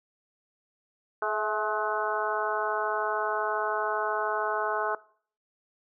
harmonic tone with a mistuned harmonic, 212.8 Hz, G#3, 42 cents sharp, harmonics 2 / 3 / 4 / 5 / 6 / 7, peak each -33 / -33 / -33 / -33 / -33 / -33 dBFS, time 1.22-4.95 s, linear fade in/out 2 ms, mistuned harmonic 3, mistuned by +38 cents, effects noise-tail reverb RT60 0.5 s tail -20 dB re dry

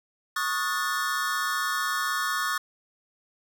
square chord, D# half-diminished seventh, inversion third, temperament equal with one note detuned, 1108.7 / 1244.5 / 1453.7 / 1760 Hz, C#6 / D#6 / F#6 / A6, 0 / 0 / -31 / 0 cents, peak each -32 dBFS, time 0.36-2.58 s, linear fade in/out 5 ms, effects none

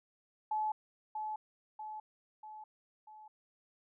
sine tone with echo, 859 Hz, A5, 42 cents flat, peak -31 dBFS, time 0.51-0.72 s, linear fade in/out 5 ms, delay 640 ms, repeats 4, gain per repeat -5 dB, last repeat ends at 3.28 s, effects none

